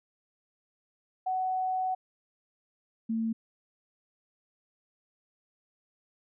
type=tone pair in turn; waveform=sine; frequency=747 / 225.1 Hz; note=F#5 / A3; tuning=+16 / +40 cents; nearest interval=octave + major sixth; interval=2076 cents; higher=first; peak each=-27 dBFS; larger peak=neither; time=1.26-1.95 / 3.09-3.33 s; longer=first; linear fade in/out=10 ms; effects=none